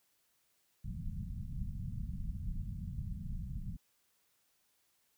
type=low-pass noise; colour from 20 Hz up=pink; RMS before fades=-40 dBFS; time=0.84-3.77 s; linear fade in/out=10 ms; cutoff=200 Hz; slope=48 dB/octave; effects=white hiss -75 dBFS RMS until 5.17 s